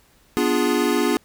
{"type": "chord", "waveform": "square", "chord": "B diminished seventh", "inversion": "none", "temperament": "equal", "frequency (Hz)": [246.9, 293.7, 349.2, 415.3], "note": ["B3", "D4", "F4", "Ab4"], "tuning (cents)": [0, 0, 0, 0], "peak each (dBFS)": -24, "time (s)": [0.37, 1.17], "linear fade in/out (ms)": 0, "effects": ["pink hiss -57 dBFS RMS until 1.24 s"]}